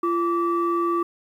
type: tone pair together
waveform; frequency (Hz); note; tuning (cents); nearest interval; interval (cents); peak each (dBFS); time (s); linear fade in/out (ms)
sine; 342.6 / 1159; F4 / D6; -33 / -23; octave + major sixth; 2110; -21 / -22; 0.03-1.03; 5
effects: tanh soft clip ceiling -14 dBFS + 9-bit